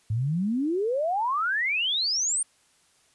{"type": "exponential sweep", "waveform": "sine", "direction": "up", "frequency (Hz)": [102.7, 9140], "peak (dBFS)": -23, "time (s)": [0.1, 2.43], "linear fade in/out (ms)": 5, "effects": ["white hiss -63 dBFS RMS until 3.14 s", "resampled to 24000 Hz"]}